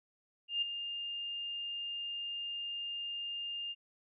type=tone with ADSR envelope; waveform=sine; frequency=2811 Hz; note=F7; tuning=11 cents sharp; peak=-28 dBFS; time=0.48-3.75 s; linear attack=140 ms; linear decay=10 ms; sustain=-9 dB; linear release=39 ms; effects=none

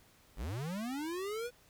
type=linear sweep; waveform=square; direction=up; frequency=38.11 to 497.9 Hz; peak=-37 dBFS; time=0.36-1.51 s; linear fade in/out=50 ms; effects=pink hiss -64 dBFS RMS until 1.69 s

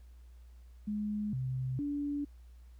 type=tone with pitch steps; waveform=sine; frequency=209.5 / 129.4 / 288.1 Hz; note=G#3 / C3 / D4; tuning=+15 / -19 / -33 cents; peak=-32 dBFS; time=0.87-2.25 s; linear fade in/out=10 ms; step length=460 ms; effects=added 60 Hz sine -51 dBFS peak until 2.79 s + pink hiss -72 dBFS RMS until 2.79 s

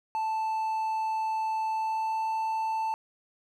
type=tone with pitch glide; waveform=triangle; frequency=880 to 885.1 Hz; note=A5 to A5; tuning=0 to +10 cents; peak=-25 dBFS; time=0.15-2.94 s; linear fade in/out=0 ms; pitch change=+10 cents; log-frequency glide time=1.69-2.3 s; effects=none

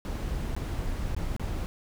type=noise with dropouts; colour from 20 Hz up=brown; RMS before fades=-31 dBFS; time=0.05-1.66 s; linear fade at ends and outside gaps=0 ms; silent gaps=0.55-0.565 / 1.148-1.165 / 1.364-1.396 s; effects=none

